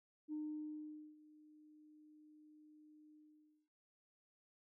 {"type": "tone with ADSR envelope", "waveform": "sine", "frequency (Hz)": 304.4, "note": "D#4", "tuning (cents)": -38, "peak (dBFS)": -39, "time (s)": [0.28, 3.69], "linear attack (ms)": 46, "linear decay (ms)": 830, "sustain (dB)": -22, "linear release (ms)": 540, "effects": ["noise-tail reverb RT60 0.2 s tail -22 dB re dry", "tanh soft clip ceiling -36 dBFS"]}